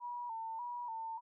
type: tone with vibrato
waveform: sine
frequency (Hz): 932.3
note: A#5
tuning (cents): 0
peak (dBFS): -39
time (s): 0-1.21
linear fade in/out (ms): 50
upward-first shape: square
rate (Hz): 1.7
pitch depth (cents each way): 63
effects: none